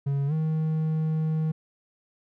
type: tone with pitch glide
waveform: triangle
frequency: 139.6 to 157.6 Hz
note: C#3 to D#3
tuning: +13 to +23 cents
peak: -21 dBFS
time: 0.06-1.52 s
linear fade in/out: 10 ms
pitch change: +210 cents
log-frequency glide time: 0.27-0.33 s
effects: none